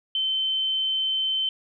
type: tone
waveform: sine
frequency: 3082 Hz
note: G7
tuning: 30 cents flat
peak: -22 dBFS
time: 0.15-1.49 s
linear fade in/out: 2 ms
effects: none